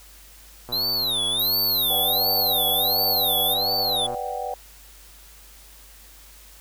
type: click train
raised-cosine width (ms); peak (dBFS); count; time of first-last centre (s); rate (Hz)
1; -23; 419; 0.69-4.145; 121
type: tone with vibrato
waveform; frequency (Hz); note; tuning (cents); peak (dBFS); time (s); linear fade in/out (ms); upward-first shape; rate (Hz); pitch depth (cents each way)
square; 3915; B7; -16; -22; 0.72-4.07; 10; sine; 1.4; 260
type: tone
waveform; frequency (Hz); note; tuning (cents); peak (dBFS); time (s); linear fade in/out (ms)
sine; 13290; G#9; 0; -23; 1.39-3.54; 5
type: chord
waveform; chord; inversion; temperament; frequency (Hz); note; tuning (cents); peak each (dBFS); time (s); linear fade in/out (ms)
sine; G major seventh; first; equal; 493.9 / 587.3 / 740 / 784; B4 / D5 / F#5 / G5; 0 / 0 / 0 / 0; -33 / -34 / -31 / -31; 1.9-4.54; 2
effects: added 50 Hz sine -49 dBFS peak until 6.6 s + white hiss -49 dBFS RMS until 6.6 s